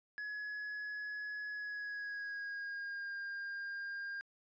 triangle tone with pitch glide, 1689 to 1607.1 Hz, G#6 to G6, +29 to +43 cents, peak -38 dBFS, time 0.18-4.21 s, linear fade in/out 0 ms, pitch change -86 cents, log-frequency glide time 1.5-3.16 s, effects resampled to 16000 Hz

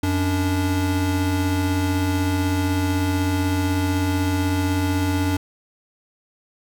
square tone pair together, 91.3 / 289.9 Hz, F#2 / D4, -23 / -22 cents, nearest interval octave + minor sixth, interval 2001 cents, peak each -22 / -23 dBFS, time 0.03-5.37 s, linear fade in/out 5 ms, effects none

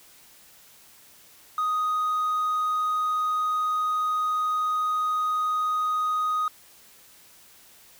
triangle tone, 1247 Hz, D#6, 3 cents sharp, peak -20 dBFS, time 1.58-6.48 s, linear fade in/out 2 ms, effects tanh soft clip ceiling -17 dBFS + white hiss -53 dBFS RMS until 7.99 s

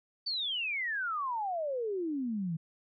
sine exponential sweep, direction down, 4625 to 155.56 Hz, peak -31 dBFS, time 0.26-2.57 s, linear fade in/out 10 ms, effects none

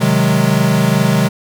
square chord, Ab dominant seventh, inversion first, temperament equal, 130.81 / 155.56 / 185 / 207.7 Hz, C3 / Eb3 / Gb3 / Ab3, 0 / 0 / 0 / 0 cents, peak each -17 dBFS, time 0-1.29 s, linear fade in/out 20 ms, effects none

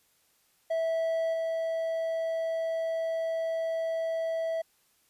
triangle tone with level steps, 654 Hz, E5, 14 cents flat, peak -24 / -26 dBFS, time 0.7-4.62 s, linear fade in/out 10 ms, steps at 1.33 s, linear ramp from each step 10 ms, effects white hiss -68 dBFS RMS until 5.09 s + resampled to 32000 Hz

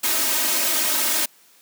white noise with comb filter, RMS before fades -21 dBFS, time 0.03-1.26 s, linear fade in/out 10 ms, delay 3.2 ms, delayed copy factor +0.9, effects white hiss -54 dBFS RMS until 1.61 s + high-pass 200 Hz 12 dB/octave

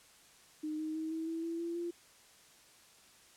sine tone with pitch steps, 307.3 / 312.3 / 317.4 / 322.6 / 327.8 / 333.2 / 338.6 / 344.1 Hz, D#4 / D#4 / D#4 / E4 / E4 / E4 / E4 / F4, -21 / +7 / +35 / -37 / -10 / +19 / +46 / -26 cents, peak -35 dBFS, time 0.63-1.91 s, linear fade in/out 10 ms, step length 160 ms, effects white hiss -61 dBFS RMS until 3.36 s + low-pass 10000 Hz 12 dB/octave

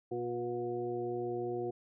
harmonic tone with a mistuned harmonic, 120.2 Hz, B2, 46 cents flat, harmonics 1 / 2 / 3 / 4 / 6, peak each -45 / -46 / -35 / -42 / -43 dBFS, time 0.11-1.71 s, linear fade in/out 10 ms, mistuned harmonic 4, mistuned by +17 cents, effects none

